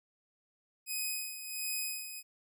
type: tone with tremolo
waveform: 5% pulse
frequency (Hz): 2513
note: D#7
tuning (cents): +17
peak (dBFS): -24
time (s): 0.86-2.23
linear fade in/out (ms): 50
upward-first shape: sine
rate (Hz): 1.4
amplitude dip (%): 65
effects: none